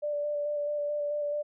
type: tone with vibrato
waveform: sine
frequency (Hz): 587.3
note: D5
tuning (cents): 0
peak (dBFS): -28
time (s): 0.02-1.43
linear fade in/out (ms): 20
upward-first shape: square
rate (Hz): 4.6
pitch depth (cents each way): 13
effects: none